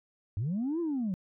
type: linear two-way sweep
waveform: sine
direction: up then down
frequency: 90.2 to 349.2 to 174.8 Hz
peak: -27 dBFS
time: 0.37-1.14 s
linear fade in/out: 0 ms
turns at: 0.8 s
effects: tanh soft clip ceiling -26 dBFS